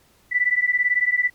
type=beating tone pair; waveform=sine; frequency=1967 / 1985 Hz; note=B6 / B6; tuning=-7 / +8 cents; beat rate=18 Hz; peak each=-20 dBFS; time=0.31-1.3 s; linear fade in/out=20 ms; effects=pink hiss -58 dBFS RMS until 1.34 s + MP3 96 kbps